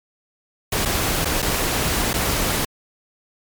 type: noise with dropouts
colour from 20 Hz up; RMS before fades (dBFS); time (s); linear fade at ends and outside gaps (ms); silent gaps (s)
pink; -21; 0.72-2.65; 5; 0.852-0.856 / 1.248-1.254 / 1.421-1.425 / 2.132-2.139
effects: MP3 96 kbps